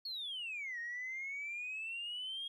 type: exponential two-way sweep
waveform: sine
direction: down then up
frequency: 4409 to 1853 to 3282 Hz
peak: -38 dBFS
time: 0.05-2.48 s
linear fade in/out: 5 ms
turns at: 0.79 s
effects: tanh soft clip ceiling -36 dBFS + 13-bit